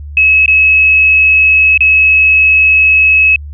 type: tone with dropouts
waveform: sine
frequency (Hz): 2575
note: E7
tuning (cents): -41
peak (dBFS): -4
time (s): 0.17-3.36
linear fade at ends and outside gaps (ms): 2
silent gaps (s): 0.46-0.479 / 1.776-1.806
effects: added 73 Hz sine -23 dBFS peak until 3.53 s